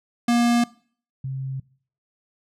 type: tone pair in turn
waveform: square / sine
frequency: 237.7 / 133.4 Hz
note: A#3 / C3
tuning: +34 / +34 cents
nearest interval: minor seventh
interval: 1000 cents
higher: first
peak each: -17 / -26 dBFS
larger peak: first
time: 0.28-0.64 / 1.24-1.6 s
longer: neither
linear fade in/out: 5 ms
effects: noise-tail reverb RT60 0.5 s tail -22 dB re dry + low-pass 10000 Hz 12 dB/octave